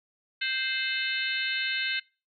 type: harmonic tone with a mistuned harmonic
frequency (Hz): 523.3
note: C5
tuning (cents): 0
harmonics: 3 / 4 / 5 / 6 / 7 / 8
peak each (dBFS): -32 / -33 / -34 / -35 / -35 / -36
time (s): 0.41-2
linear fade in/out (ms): 10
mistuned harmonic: 6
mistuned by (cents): -80
effects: noise-tail reverb RT60 0.3 s tail -22 dB re dry